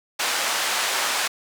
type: band-pass noise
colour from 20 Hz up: pink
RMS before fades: -24 dBFS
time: 0.19-1.28 s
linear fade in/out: 10 ms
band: 860 to 9100 Hz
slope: 12 dB/octave
effects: none